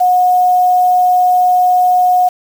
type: tone with quantisation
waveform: sine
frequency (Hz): 727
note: F#5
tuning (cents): -31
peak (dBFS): -7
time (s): 0-2.29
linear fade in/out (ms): 10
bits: 5
effects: none